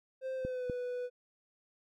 triangle tone with pitch glide, 523.3 to 494.2 Hz, C5 to B4, 0 to +1 cents, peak -33 dBFS, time 0.21-1.1 s, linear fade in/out 50 ms, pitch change -99 cents, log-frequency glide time 0.35-0.7 s
clicks, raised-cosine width 3 ms, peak -25 dBFS, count 2, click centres 0.45 / 0.698 s
effects none

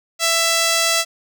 5% pulse tone, 664 Hz, E5, 12 cents sharp, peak -4 dBFS, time 0.19-1.05 s, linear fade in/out 50 ms, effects none

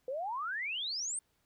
sine exponential sweep, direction up, 493.9 to 8980 Hz, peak -34 dBFS, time 0.08-1.19 s, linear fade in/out 2 ms, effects pink hiss -75 dBFS RMS until 1.45 s

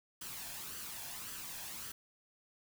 white noise with flanger, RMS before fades -45 dBFS, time 0.21-1.92 s, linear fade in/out 5 ms, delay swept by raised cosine 0.65 to 1.21 ms, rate 1.8 Hz, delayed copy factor +0.5, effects none

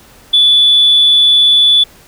sine tone, 3459 Hz, A7, 30 cents flat, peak -4 dBFS, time 0.33-1.84 s, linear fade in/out 10 ms, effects tanh soft clip ceiling 0 dBFS + pink hiss -42 dBFS RMS until 2.07 s

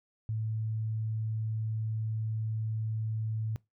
sine tone, 110 Hz, A2, in tune, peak -30 dBFS, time 0.29-3.56 s, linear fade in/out 0 ms, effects noise-tail reverb RT60 0.2 s tail -22 dB re dry

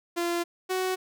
sawtooth tone pair in turn, 344 / 372.4 Hz, F4 / F#4, -26 / +11 cents, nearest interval minor second, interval 137 cents, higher second, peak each -22 dBFS, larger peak neither, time 0.16-0.44 / 0.69-0.96 s, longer first, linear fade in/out 20 ms, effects none

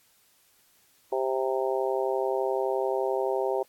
harmonic tone, 131.6 Hz, C3, 10 cents sharp, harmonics 3 / 4 / 5 / 6 / 7, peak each -28 / -30 / -32 / -34 / -35 dBFS, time 1.12-3.63 s, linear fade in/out 5 ms, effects white hiss -63 dBFS RMS until 3.68 s + AAC 64 kbps

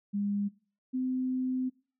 sine tone pair in turn, 202.8 / 256.7 Hz, G#3 / C4, -41 / -33 cents, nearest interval major third, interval 408 cents, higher second, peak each -28 dBFS, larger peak neither, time 0.13-0.49 / 0.93-1.7 s, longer second, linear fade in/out 20 ms, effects noise-tail reverb RT60 0.4 s tail -21 dB re dry

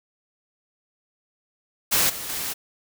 white noise with level steps, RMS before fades -20 / -33 / -29 dBFS, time 1.91-2.54 s, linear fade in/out 20 ms, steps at 2.09 / 2.29 s, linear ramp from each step 10 ms, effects none

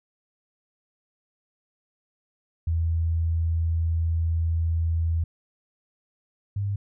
sine tone pair in turn, 82.41 / 100.28 Hz, E2 / G2, 0 / +40 cents, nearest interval minor third, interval 340 cents, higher second, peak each -21 / -24 dBFS, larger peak first, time 2.67-5.24 / 6.56-6.76 s, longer first, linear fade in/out 5 ms, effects none

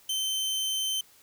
sawtooth tone, 3090 Hz, G7, 26 cents flat, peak -24 dBFS, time 0.09-1.01 s, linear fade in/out 5 ms, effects white hiss -58 dBFS RMS until 1.22 s

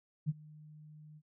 sine tone with ADSR envelope, 152.4 Hz, D#3, 36 cents flat, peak -27 dBFS, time 0.26-1.22 s, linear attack 32 ms, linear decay 32 ms, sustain -24 dB, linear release 52 ms, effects none

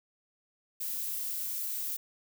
violet noise, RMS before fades -35 dBFS, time 0.8-1.97 s, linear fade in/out 10 ms, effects none

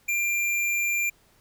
sine tone with hard clipping, 2380 Hz, D7, 22 cents sharp, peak -24 dBFS, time 0.08-1.1 s, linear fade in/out 10 ms, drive 18 dB, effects pink hiss -61 dBFS RMS until 1.4 s

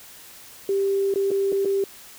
sine tone with dropouts, 393.2 Hz, G4, 5 cents sharp, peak -19 dBFS, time 0.69-1.84 s, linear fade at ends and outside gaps 2 ms, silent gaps 1.14-1.158 / 1.307-1.314 / 1.521-1.526 / 1.649-1.655 s, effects white hiss -45 dBFS RMS until 2.18 s

